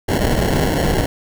pink noise with sample-and-hold, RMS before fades -17 dBFS, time 0.08-1.06 s, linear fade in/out 5 ms, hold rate 1225 Hz, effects none

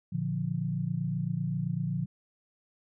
sine chord, Bb major, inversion none, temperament equal, 116.54 / 146.83 / 174.61 Hz, Bb2 / D3 / F3, 0 / 0 / 0 cents, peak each -35 / -32 / -32 dBFS, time 0.12-2.06 s, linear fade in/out 10 ms, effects none

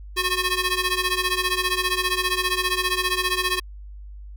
10% pulse ring-modulated tone, 725 Hz, F#5, 35 cents flat, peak -10 dBFS, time 0.16-3.6 s, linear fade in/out 10 ms, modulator 355 Hz, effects added 50 Hz sine -36 dBFS peak until 4.36 s

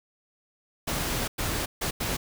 pink noise bursts at uneven times, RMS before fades -29 dBFS, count 4, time 0.87-1.28 / 1.38-1.66 / 1.81-1.91 / 2-2.17 s, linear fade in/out 10 ms, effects none

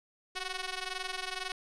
5% pulse ring-modulated tone, 370 Hz, F#4, in tune, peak -21 dBFS, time 0.35-1.52 s, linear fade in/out 2 ms, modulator 359 Hz, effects resampled to 22050 Hz

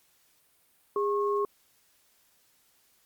sine tone pair together, 408.6 / 1088 Hz, G#4 / C#6, -28 / -33 cents, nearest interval octave + perfect fourth, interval 1695 cents, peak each -26 / -30 dBFS, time 0.96-1.45 s, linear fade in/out 2 ms, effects white hiss -66 dBFS RMS until 3.05 s + Opus 48 kbps

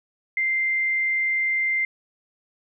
sine tone, 2090 Hz, C7, 2 cents flat, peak -20 dBFS, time 0.37-1.85 s, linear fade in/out 2 ms, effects none

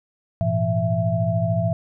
sine tone cluster, 104.8 / 118.4 / 168.8 / 665 Hz, G#2 / A#2 / E3 / E5, +16 / +27 / +41 / +15 cents, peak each -24 dBFS, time 0.41-1.73 s, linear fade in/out 0 ms, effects none

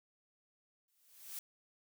blue noise with exponential growth, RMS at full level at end -42 dBFS, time 0.88-1.39 s, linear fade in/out 2 ms, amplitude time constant 110 ms, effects none

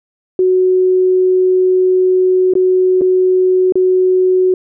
sine tone with dropouts, 370 Hz, F#4, in tune, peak -8 dBFS, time 0.39-4.54 s, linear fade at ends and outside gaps 2 ms, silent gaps 2.537-2.553 / 3.011-3.017 / 3.723-3.755 s, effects none

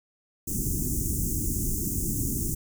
pink band-stop noise, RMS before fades -28 dBFS, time 0.47-2.55 s, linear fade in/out 10 ms, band 350 to 6400 Hz, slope 48 dB/octave, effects none

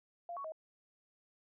sine tone with pitch steps, 692 / 1116 / 633 Hz, F5 / C#6 / D#5, -16 / +11 / +30 cents, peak -40 dBFS, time 0.29-0.521 s, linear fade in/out 2 ms, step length 77 ms, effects none

